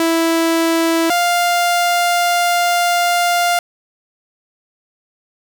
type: tone pair in turn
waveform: sawtooth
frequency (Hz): 329.6 / 699.9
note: E4 / F5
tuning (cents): 0 / +4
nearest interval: octave + minor second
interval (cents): 1304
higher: second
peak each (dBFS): -9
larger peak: neither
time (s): 0-1.1 / 1.1-3.59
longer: second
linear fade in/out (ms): 2
effects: none